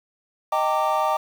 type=chord; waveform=triangle; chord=Eb major seventh; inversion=none; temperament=equal with one note detuned; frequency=622.3 / 784 / 912.1 / 1174.7 Hz; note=Eb5 / G5 / Bb5 / D6; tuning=0 / 0 / -38 / 0 cents; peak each=-23 dBFS; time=0.52-1.17 s; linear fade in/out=5 ms; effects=7-bit